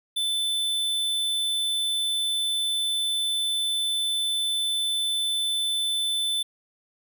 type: tone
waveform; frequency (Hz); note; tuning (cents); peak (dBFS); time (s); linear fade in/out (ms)
square; 3520; A7; 0; -24; 0.16-6.43; 10
effects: none